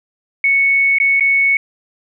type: tone with dropouts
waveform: sine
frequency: 2214 Hz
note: C#7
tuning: 3 cents flat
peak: -10 dBFS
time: 0.44-1.57 s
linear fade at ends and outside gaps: 2 ms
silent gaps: 0.985-1 / 1.198-1.207 s
effects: none